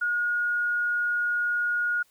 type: tone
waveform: sine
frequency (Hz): 1439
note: F#6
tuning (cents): -49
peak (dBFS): -23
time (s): 0.01-2.03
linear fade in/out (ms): 10
effects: white hiss -64 dBFS RMS until 2.1 s